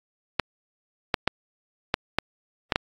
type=clicks; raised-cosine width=0.3 ms; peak=-4 dBFS; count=7; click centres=0.397 / 1.142 / 1.276 / 1.941 / 2.186 / 2.722 / 2.759 s; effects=AAC 64 kbps